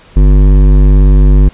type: tone with hard clipping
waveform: triangle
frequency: 49 Hz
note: G1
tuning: in tune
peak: -4 dBFS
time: 0.16-1.49 s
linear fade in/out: 10 ms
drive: 17 dB
effects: pink hiss -40 dBFS RMS until 1.53 s + resampled to 8000 Hz